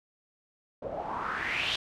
white noise with low-pass filter sweep, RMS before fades -33 dBFS, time 0.82-1.76 s, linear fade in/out 5 ms, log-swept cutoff 510 to 3500 Hz, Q 4.8, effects none

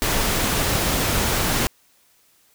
pink noise, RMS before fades -21 dBFS, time 0.02-1.67 s, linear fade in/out 0 ms, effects white hiss -59 dBFS RMS until 2.54 s

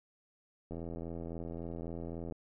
click train, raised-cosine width 2 ms, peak -29 dBFS, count 136, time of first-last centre 0.71-2.323 s, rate 83.7 Hz, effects none

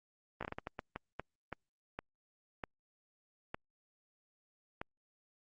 slowing click train, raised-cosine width 0.5 ms, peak -24 dBFS, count 15, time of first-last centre 0.41-4.815 s, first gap 16 ms, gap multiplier 1.4, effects Opus 32 kbps

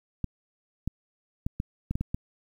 clicks, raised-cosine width 5 ms, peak -16 dBFS, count 8, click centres 0.243 / 0.876 / 1.465 / 1.601 / 1.91 / 1.955 / 2.01 / 2.145 s, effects 9-bit

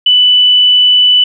sine tone, 2983 Hz, F#7, 13 cents sharp, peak -4 dBFS, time 0.06-1.24 s, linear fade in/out 5 ms, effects none

